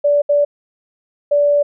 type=tone bursts at uneven times; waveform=sine; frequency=580 Hz; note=D5; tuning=22 cents flat; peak=-10 dBFS; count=3; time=0.04-0.22 / 0.29-0.45 / 1.31-1.63 s; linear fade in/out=10 ms; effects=none